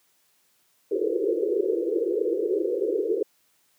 white band-pass noise, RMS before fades -25 dBFS, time 0.91-3.23 s, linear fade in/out 5 ms, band 330 to 500 Hz, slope 96 dB/octave, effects white hiss -66 dBFS RMS until 3.78 s + high-pass 100 Hz 12 dB/octave

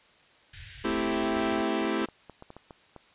pink band-stop noise, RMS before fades -44 dBFS, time 0.53-1.62 s, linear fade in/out 5 ms, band 140 to 1500 Hz, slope 96 dB/octave
sawtooth chord, A minor seventh, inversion none, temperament equal, 220 / 261.6 / 329.6 / 392 Hz, A3 / C4 / E4 / G4, 0 / 0 / 0 / 0 cents, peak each -28 / -29 / -26 / -28 dBFS, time 0.84-2.06 s, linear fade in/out 10 ms
clicks, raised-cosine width 1 ms, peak -30 dBFS, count 12, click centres 1.487 / 1.615 / 1.817 / 1.848 / 2.019 / 2.087 / 2.297 / 2.424 / 2.504 / 2.566 / 2.708 / 2.963 s
effects white hiss -59 dBFS RMS until 3.14 s + resampled to 8000 Hz

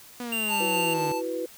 sawtooth exponential sweep, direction down, 246.9 to 146.83 Hz, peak -28 dBFS, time 0.2-1.12 s, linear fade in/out 2 ms
square tone, 2781 Hz, F7, 8 cents flat, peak -27 dBFS, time 0.32-0.94 s, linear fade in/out 5 ms
square tone with tremolo, 880 Hz, A5, in tune, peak -27 dBFS, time 0.48-1.22 s, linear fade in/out 50 ms, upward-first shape sine, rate 4.1 Hz, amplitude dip 30%
sine chord, E suspended second, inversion none, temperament equal, 329.6 / 370 / 493.9 Hz, E4 / F#4 / B4, 0 / 0 / 0 cents, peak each -33 / -34 / -30 dBFS, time 0.6-1.46 s, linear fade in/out 5 ms
effects white hiss -49 dBFS RMS until 1.57 s

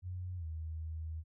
sine tone with pitch glide, 90.6 to 79.79 Hz, F#2 to D#2, -36 to +44 cents, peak -38 dBFS, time 0.02-1.24 s, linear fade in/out 50 ms, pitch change -220 cents, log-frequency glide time 0.37-0.45 s, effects none

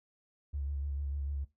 triangle tone with vibrato, 70.6 Hz, C#2, 32 cents sharp, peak -29 dBFS, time 0.53-1.45 s, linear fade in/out 20 ms, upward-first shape square, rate 6.7 Hz, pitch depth 31 cents each way, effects noise-tail reverb RT60 0.2 s tail -19 dB re dry + tanh soft clip ceiling -31 dBFS

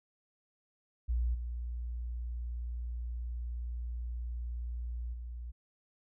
sine tone with level steps, 59.5 Hz, A#1, 36 cents sharp, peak -28 / -35 / -39 dBFS, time 1.08-5.52 s, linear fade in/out 20 ms, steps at 1.34 / 5.13 s, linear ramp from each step 10 ms, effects none

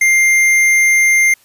triangle tone with tanh clipping, 2100 Hz, C7, 6 cents sharp, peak -10 dBFS, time 0.01-1.34 s, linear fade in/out 5 ms, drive 18 dB, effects white hiss -51 dBFS RMS until 1.44 s + resampled to 32000 Hz

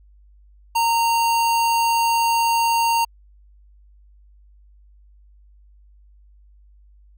square tone, 924 Hz, A#5, 16 cents flat, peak -17 dBFS, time 0.75-3.05 s, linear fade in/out 10 ms, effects added 50 Hz sine -48 dBFS peak until 7.17 s

